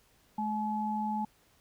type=tone pair together; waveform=sine; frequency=213.5 / 854 Hz; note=G#3 / G#5; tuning=+48 / +48 cents; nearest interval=2 octaves; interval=2400 cents; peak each=-33 / -32 dBFS; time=0.38-1.25 s; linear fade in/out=5 ms; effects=pink hiss -66 dBFS RMS until 1.6 s